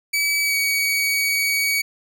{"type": "tone with pitch glide", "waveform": "sawtooth", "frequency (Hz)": [2289, 2257], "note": ["D7", "C#7"], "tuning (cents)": [-45, 31], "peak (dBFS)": -15, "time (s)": [0.13, 1.82], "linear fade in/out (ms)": 10, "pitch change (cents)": -24, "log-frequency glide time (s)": [0.43, 0.55], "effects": []}